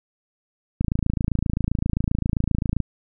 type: click train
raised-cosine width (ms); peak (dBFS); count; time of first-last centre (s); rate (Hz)
5; -9; 56; 0.81-2.803; 27.6
effects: none